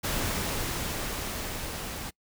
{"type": "noise with level ramp", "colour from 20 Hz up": "pink", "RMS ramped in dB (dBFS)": [-29, -37], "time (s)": [0.03, 2.11], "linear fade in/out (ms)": 20, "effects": ["noise-tail reverb RT60 0.1 s tail -25 dB re dry"]}